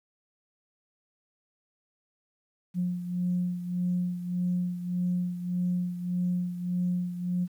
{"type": "beating tone pair", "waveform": "sine", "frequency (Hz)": [178.2, 179.9], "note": ["F3", "F#3"], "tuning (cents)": [35, -48], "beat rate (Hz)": 1.7, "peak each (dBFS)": [-27, -33], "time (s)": [2.74, 7.48], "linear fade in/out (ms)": 50, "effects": ["tanh soft clip ceiling -19 dBFS", "10-bit"]}